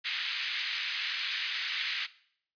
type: band-pass noise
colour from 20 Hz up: pink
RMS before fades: -34 dBFS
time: 0.04-2.07 s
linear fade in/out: 20 ms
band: 1900 to 4400 Hz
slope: 24 dB/octave
effects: noise-tail reverb RT60 0.6 s tail -18 dB re dry + resampled to 11025 Hz